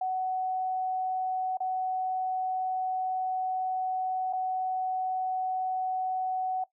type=tone with dropouts; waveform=sine; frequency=747 Hz; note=F#5; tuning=16 cents sharp; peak=-27 dBFS; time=0.01-6.64 s; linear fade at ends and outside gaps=5 ms; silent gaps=1.572-1.603 / 4.328-4.332 s; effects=noise-tail reverb RT60 0.1 s tail -17 dB re dry